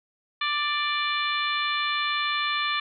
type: harmonic tone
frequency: 589 Hz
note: D5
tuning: 5 cents sharp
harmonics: 2 / 3 / 4 / 5 / 6 / 7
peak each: -28 / -31 / -30 / -34 / -31 / -37 dBFS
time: 0.41-2.8 s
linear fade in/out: 5 ms
effects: none